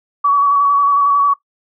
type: tone with vibrato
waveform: sine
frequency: 1134 Hz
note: C#6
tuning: 39 cents sharp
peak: -9 dBFS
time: 0.24-1.34 s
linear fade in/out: 10 ms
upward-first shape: square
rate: 11 Hz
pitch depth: 20 cents each way
effects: noise-tail reverb RT60 0.1 s tail -18 dB re dry